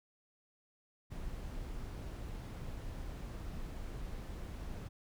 brown noise, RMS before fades -43 dBFS, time 1.1-4.89 s, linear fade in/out 20 ms, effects none

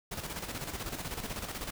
pink noise with tremolo, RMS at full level -37 dBFS, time 0.11-1.71 s, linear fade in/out 10 ms, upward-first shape square, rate 16 Hz, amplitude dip 55%, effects none

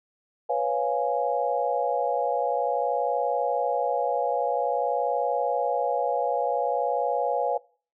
sine chord, C# dominant seventh, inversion third, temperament equal, 493.9 / 554.4 / 698.5 / 830.6 Hz, B4 / C#5 / E#5 / G#5, 0 / 0 / 0 / 0 cents, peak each -28 dBFS, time 0.49-7.58 s, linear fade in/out 10 ms, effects noise-tail reverb RT60 0.4 s tail -22 dB re dry

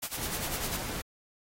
white noise with tremolo, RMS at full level -34 dBFS, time 0.02-0.77 s, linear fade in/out 10 ms, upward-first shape sine, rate 10 Hz, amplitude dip 90%
pink noise, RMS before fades -37 dBFS, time 0.17-1.02 s, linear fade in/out 10 ms
effects AAC 48 kbps

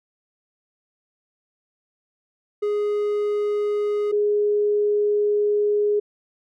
triangle / sine tone pair in turn, 415.3 / 415.3 Hz, G#4 / G#4, 0 / 0 cents, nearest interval unison, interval 0 cents, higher neither, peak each -18 / -17 dBFS, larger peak second, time 2.62-4.12 / 4.12-6 s, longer second, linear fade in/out 10 ms, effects none

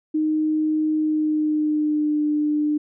sine tone with pitch glide, 309.6 to 299.4 Hz, D#4 to D4, -9 to +33 cents, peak -18 dBFS, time 0.14-2.78 s, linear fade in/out 10 ms, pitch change -58 cents, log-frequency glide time 0.96-2.23 s, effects none

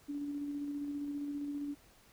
sine tone with tremolo, 287.8 Hz, D4, 35 cents flat, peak -35 dBFS, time 0.08-1.75 s, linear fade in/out 20 ms, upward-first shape square, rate 15 Hz, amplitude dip 25%, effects pink hiss -63 dBFS RMS until 2.12 s

